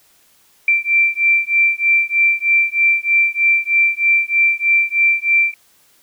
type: beating tone pair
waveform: sine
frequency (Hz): 2349 / 2352.2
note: D7 / D7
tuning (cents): 0 / +2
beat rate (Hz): 3.2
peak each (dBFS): -15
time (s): 0.68-5.54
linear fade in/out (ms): 2
effects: white hiss -54 dBFS RMS until 6.02 s